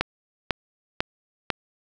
click train, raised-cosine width 0.3 ms, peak -5 dBFS, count 4, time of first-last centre 0.01-1.503 s, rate 2.01 Hz, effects none

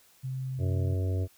sine tone, 130.81 Hz, C3, in tune, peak -31 dBFS, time 0.23-0.95 s, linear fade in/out 20 ms
harmonic tone, 93.1 Hz, F#2, 11 cents sharp, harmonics 1 / 3 / 4 / 5 / 6 / 7, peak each -26 / -40 / -41 / -42 / -46 / -46 dBFS, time 0.58-1.28 s, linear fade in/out 50 ms
effects white hiss -61 dBFS RMS until 1.37 s

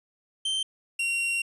45% pulse tone pair in turn, 3123 / 2749 Hz, G7 / F7, -7 / -28 cents, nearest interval major second, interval 221 cents, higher first, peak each -25 dBFS, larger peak neither, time 0.45-0.63 / 0.99-1.42 s, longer second, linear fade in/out 5 ms, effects resampled to 24000 Hz

